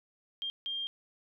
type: tone bursts at uneven times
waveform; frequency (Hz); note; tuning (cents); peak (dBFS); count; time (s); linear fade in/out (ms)
sine; 3200; G7; +35; -33; 2; 0.42-0.5 / 0.66-0.87; 0
effects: none